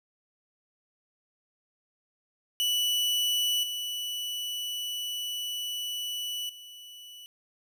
40% pulse tone with level steps, 2960 Hz, F#7, in tune, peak -24 / -31 / -44 dBFS, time 2.6-7.26 s, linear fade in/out 0 ms, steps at 3.63 / 6.49 s, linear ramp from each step 5 ms, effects none

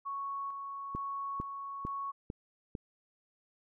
sine tone with tremolo, 1108.7 Hz, C#6, in tune, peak -35 dBFS, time 0.05-2.12 s, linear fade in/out 20 ms, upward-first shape square, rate 1.1 Hz, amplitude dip 35%
click train, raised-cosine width 3 ms, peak -25 dBFS, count 5, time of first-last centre 0.95-2.752 s, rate 2.22 Hz
effects none

